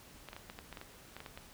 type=clicks; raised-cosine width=0.3 ms; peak=-29 dBFS; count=12; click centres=0.287 / 0.331 / 0.365 / 0.499 / 0.589 / 0.727 / 0.772 / 0.814 / 1.166 / 1.204 / 1.262 / 1.375 s; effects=pink hiss -56 dBFS RMS until 1.53 s